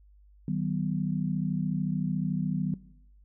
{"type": "chord", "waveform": "sine", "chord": "B major", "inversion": "first", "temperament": "equal with one note detuned", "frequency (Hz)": [155.56, 189.32, 246.9], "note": ["D#3", "F#3", "B3"], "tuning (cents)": [0, 40, 0], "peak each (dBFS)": [-30, -30, -34], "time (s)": [0.48, 2.74], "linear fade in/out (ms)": 2, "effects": ["noise-tail reverb RT60 0.8 s tail -19 dB re dry", "added 50 Hz sine -54 dBFS peak until 3.24 s"]}